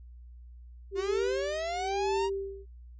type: tone with tremolo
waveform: sine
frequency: 392 Hz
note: G4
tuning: in tune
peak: -27 dBFS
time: 0.91-2.66 s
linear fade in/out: 50 ms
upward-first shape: sine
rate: 1 Hz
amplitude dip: 90%
type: linear sweep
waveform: 45% pulse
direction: up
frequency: 349.2 to 954 Hz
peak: -31 dBFS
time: 0.95-2.3 s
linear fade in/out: 50 ms
effects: added 60 Hz sine -46 dBFS peak until 2.99 s + resampled to 16000 Hz